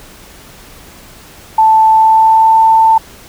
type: tone with pitch glide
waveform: sine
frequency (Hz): 880 to 891.3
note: A5 to A5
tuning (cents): 0 to +22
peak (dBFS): -4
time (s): 1.58-2.98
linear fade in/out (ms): 5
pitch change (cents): +22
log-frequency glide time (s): 1.89-2.6
effects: pink hiss -37 dBFS RMS until 3.28 s